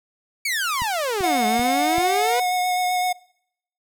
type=exponential two-way sweep; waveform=sawtooth; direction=down then up; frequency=2320 to 210.5 to 501 Hz; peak=-18 dBFS; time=0.45-2.4 s; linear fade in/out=5 ms; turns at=1.46 s
type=click train; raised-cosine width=5 ms; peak=-21 dBFS; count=4; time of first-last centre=0.82-1.983 s; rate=2.58 Hz
type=tone with vibrato; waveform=square; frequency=728 Hz; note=F#5; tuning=28 cents flat; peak=-20 dBFS; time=1.23-3.13 s; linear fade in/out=10 ms; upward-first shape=sine; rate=7.8 Hz; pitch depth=14 cents each way
effects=noise-tail reverb RT60 0.7 s tail -23 dB re dry